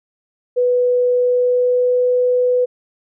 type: tone with pitch glide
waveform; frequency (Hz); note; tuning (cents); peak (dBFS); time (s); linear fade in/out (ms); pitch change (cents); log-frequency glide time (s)
sine; 493.9 to 497; B4 to B4; 0 to +11; -12; 0.56-2.66; 20; +11; 1.12-2.06
effects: none